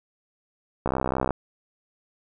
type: click train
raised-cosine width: 1 ms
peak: -10 dBFS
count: 30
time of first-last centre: 0.86-1.307 s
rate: 64.9 Hz
effects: none